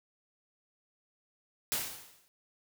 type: noise with exponential decay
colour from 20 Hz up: white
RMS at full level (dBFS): -30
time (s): 1.72-2.28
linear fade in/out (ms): 0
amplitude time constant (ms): 120
effects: none